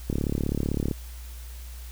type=click train; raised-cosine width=3 ms; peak=-13 dBFS; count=30; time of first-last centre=0.1-0.912 s; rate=35.7 Hz; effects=added 60 Hz sine -37 dBFS peak until 1.91 s + white hiss -49 dBFS RMS until 1.91 s